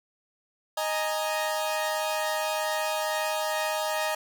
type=chord; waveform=sawtooth; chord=D# suspended fourth; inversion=none; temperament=equal; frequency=622.3 / 830.6 / 932.3 Hz; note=D#5 / G#5 / A#5; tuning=0 / 0 / 0 cents; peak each=-25 / -29 / -29 dBFS; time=0.77-4.15 s; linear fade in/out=5 ms; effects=none